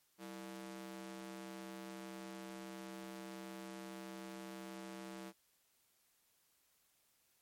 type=ring-modulated tone; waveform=sawtooth; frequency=261.6 Hz; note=C4; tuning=in tune; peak=-40 dBFS; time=0.18-5.33 s; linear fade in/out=50 ms; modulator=70 Hz; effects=white hiss -75 dBFS RMS until 7.41 s + MP3 64 kbps